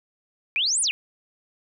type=exponential two-way sweep; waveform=sine; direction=up then down; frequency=2318 to 10040 to 2318 Hz; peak=-20 dBFS; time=0.56-0.91 s; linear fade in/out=0 ms; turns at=0.81 s; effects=none